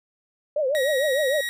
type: tone with vibrato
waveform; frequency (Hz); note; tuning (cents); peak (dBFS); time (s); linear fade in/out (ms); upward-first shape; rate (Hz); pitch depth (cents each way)
sine; 562; C#5; +24; -20; 0.56-1.41; 5; triangle; 6.6; 210
type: tone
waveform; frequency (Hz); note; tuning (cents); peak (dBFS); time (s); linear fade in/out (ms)
30% pulse; 1900; A#6; +33; -23; 0.75-1.49; 0
effects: none